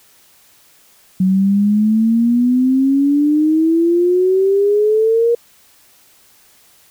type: exponential sweep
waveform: sine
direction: up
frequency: 185 to 474.5 Hz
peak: -10 dBFS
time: 1.2-5.35 s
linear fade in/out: 5 ms
effects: white hiss -50 dBFS RMS until 6.9 s